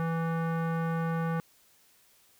square tone with low-pass filter, 164.81 Hz, E3, in tune, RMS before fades -30 dBFS, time 0-1.4 s, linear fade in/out 0 ms, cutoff 1400 Hz, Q 2, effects white hiss -63 dBFS RMS until 2.39 s

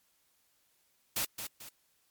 white noise with echo, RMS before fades -32 dBFS, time 1.16-1.25 s, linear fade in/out 5 ms, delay 220 ms, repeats 2, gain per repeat -8 dB, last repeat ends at 1.69 s, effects white hiss -72 dBFS RMS until 2.1 s + MP3 96 kbps

